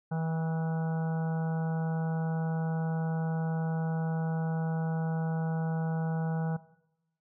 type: harmonic tone with a mistuned harmonic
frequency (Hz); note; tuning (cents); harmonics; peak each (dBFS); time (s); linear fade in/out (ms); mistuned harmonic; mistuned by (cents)
161.8; E3; -32; 1 / 3 / 4 / 5 / 6 / 7 / 8 / 9; -29 / -42 / -45 / -40 / -50 / -54 / -52 / -47; 0.11-6.57; 10; 9; +21
effects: noise-tail reverb RT60 0.9 s tail -18 dB re dry